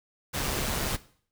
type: noise with amplitude modulation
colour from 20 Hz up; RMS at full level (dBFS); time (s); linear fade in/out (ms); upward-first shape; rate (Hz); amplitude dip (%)
pink; -28; 0.33-0.97; 20; sine; 140; 40
effects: noise-tail reverb RT60 0.5 s tail -17 dB re dry